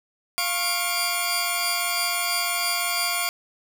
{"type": "tone cluster", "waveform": "15% pulse", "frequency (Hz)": [700, 1093, 2374, 4751], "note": ["F5", "C#6", "D7", "D8"], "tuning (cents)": [4, -25, 18, 19], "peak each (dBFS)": -22, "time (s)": [0.38, 3.29], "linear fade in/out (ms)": 0, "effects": []}